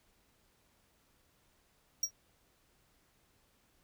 square tone with exponential decay, 5660 Hz, F8, 22 cents sharp, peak -26 dBFS, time 2.03-2.11 s, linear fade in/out 5 ms, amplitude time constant 17 ms, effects pink hiss -71 dBFS RMS until 3.83 s

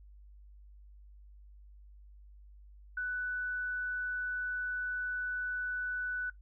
sine tone, 1489 Hz, F#6, 11 cents sharp, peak -32 dBFS, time 2.97-6.3 s, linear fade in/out 5 ms, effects noise-tail reverb RT60 0.1 s tail -17 dB re dry + added 50 Hz sine -52 dBFS peak until 6.41 s

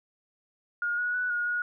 sine tone with pitch steps, 1426 / 1458 / 1482 / 1438 / 1448 Hz, F6 / F#6 / F#6 / F#6 / F#6, +36 / -26 / +2 / -50 / -38 cents, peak -26 dBFS, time 0.82-1.62 s, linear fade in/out 2 ms, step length 160 ms, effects none

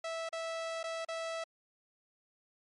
sawtooth tone with dropouts, 656 Hz, E5, 9 cents flat, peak -32 dBFS, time 0.04-1.44 s, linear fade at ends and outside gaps 5 ms, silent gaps 0.29-0.327 / 0.831-0.839 / 1.049-1.085 s, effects low-pass 7000 Hz 12 dB/octave + MP3 48 kbps

